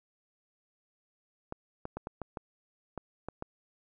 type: clicks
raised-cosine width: 1 ms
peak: -23 dBFS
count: 9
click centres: 1.524 / 1.854 / 1.97 / 2.071 / 2.217 / 2.372 / 2.977 / 3.286 / 3.424 s
effects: none